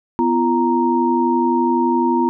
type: tone cluster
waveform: sine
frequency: 249.3 / 341.1 / 932 Hz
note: B3 / F4 / A#5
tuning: +16 / -41 / -1 cents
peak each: -18 dBFS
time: 0.19-2.29 s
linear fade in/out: 0 ms
effects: none